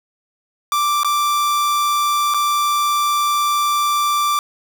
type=tone with dropouts; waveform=45% pulse; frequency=1174.7 Hz; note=D6; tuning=in tune; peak=-15 dBFS; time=0.72-4.39 s; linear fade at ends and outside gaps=1 ms; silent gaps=1.033-1.046 / 2.339-2.344 s; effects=none